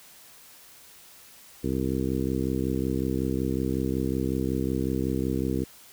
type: harmonic tone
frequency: 65.41 Hz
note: C2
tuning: in tune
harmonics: 1 / 2 / 3 / 4 / 5 / 6 / 7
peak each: -33 / -32 / -32 / -30 / -31 / -34 / -36 dBFS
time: 1.63-5.65 s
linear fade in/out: 20 ms
effects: white hiss -51 dBFS RMS until 5.92 s